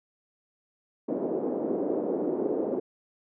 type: band-pass noise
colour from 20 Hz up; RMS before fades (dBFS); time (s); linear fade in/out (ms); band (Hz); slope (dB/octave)
white; -29; 1.08-2.8; 10; 250 to 480; 24
effects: none